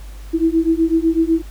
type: beating tone pair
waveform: sine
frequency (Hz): 323.3 / 331.3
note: E4 / E4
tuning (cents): -34 / +9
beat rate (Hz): 8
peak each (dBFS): -16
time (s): 0.33-1.42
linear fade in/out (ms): 20
effects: added 50 Hz sine -31 dBFS peak until 1.5 s + pink hiss -46 dBFS RMS until 1.5 s